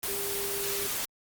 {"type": "tone in noise", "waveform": "sine", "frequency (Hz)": 400, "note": "G4", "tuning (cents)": 35, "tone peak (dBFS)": -35, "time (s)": [0.08, 0.87], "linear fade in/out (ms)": 2, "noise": "white", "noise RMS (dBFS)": -32, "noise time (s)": [0.03, 1.05], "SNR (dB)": -6, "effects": ["Opus 24 kbps"]}